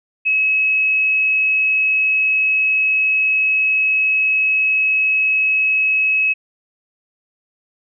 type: tone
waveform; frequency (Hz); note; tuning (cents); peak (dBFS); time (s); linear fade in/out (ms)
sine; 2569; E7; -45; -13; 0.25-6.34; 20
effects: none